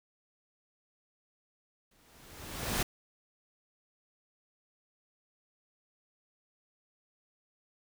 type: noise with exponential growth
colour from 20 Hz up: pink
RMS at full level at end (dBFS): -29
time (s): 1.91-2.83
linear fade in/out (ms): 5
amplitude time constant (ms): 200
effects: none